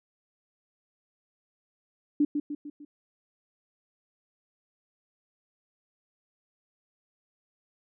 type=tone with echo; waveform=sine; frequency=292.8 Hz; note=D4; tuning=5 cents flat; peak=-19 dBFS; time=2.2-2.25 s; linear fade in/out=5 ms; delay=150 ms; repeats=4; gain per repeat=-6 dB; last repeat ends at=2.85 s; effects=none